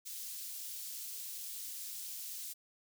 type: high-pass noise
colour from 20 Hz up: white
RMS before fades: -44 dBFS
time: 0.05-2.54 s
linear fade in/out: 20 ms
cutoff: 4300 Hz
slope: 12 dB/octave
effects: none